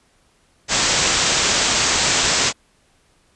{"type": "low-pass noise", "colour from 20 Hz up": "white", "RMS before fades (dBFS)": -18, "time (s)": [0.68, 2.53], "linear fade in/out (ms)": 50, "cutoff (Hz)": 7900, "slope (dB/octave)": 96, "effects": ["pink hiss -59 dBFS RMS until 3.35 s", "resampled to 24000 Hz"]}